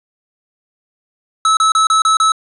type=tone bursts; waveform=square; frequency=1300 Hz; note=E6; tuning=24 cents flat; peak=-10 dBFS; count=6; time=1.45-2.32 s; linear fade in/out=2 ms; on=120 ms; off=30 ms; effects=resampled to 24000 Hz + 8-bit